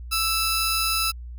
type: tone pair together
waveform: 15% pulse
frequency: 1322 / 4983 Hz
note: E6 / D#8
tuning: +5 / +2 cents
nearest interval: octave + major seventh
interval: 2297 cents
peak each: -17 / -19 dBFS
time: 0.11-1.12 s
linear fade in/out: 20 ms
effects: added 60 Hz sine -34 dBFS peak until 1.38 s